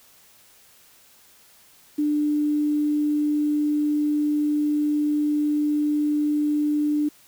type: tone with quantisation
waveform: sine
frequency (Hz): 297.3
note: D4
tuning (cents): +21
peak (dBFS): -19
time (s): 1.98-7.09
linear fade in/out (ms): 10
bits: 8
effects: white hiss -54 dBFS RMS until 7.27 s